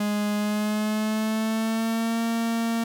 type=tone with pitch glide; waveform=45% pulse; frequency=207.9 to 229.4 Hz; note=G#3 to A#3; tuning=+2 to -28 cents; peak=-23 dBFS; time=0-2.84 s; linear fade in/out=5 ms; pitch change=+170 cents; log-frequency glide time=0.35-2.21 s; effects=none